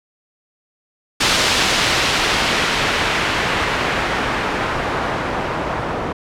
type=noise with low-pass filter sweep; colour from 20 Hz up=white; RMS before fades=-19 dBFS; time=1.2-6.13 s; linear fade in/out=10 ms; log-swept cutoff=4700 to 930 Hz; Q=0.79; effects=none